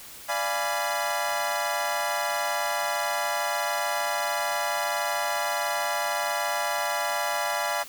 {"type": "chord", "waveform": "25% pulse", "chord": "D diminished seventh", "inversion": "none", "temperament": "equal with one note detuned", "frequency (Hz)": [587.3, 688.8, 830.6, 987.8], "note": ["D5", "F5", "Ab5", "Cb6"], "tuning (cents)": [0, -24, 0, 0], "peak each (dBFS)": [-28, -27, -27, -28], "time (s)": [0.28, 7.84], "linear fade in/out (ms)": 20, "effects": ["white hiss -44 dBFS RMS until 7.88 s"]}